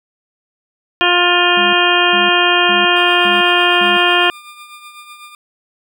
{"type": "harmonic tone", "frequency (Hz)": 353, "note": "F4", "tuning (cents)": 19, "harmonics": [1, 2, 3, 4, 5, 7, 8, 9], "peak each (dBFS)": [-18, -18, -18, -18, -18, -18, -18, -18], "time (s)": [1.01, 4.3], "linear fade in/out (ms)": 0}
{"type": "tone bursts", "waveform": "sine", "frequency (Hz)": 202.9, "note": "G#3", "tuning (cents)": -40, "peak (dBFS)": -24, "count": 5, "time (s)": [1.57, 3.97], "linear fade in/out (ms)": 2, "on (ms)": 160, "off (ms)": 400}
{"type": "tone with tremolo", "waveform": "20% pulse", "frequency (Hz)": 1203, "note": "D6", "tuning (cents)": 41, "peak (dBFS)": -27, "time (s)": [2.96, 5.35], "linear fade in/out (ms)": 2, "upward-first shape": "triangle", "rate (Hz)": 8, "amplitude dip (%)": 60}
{"effects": []}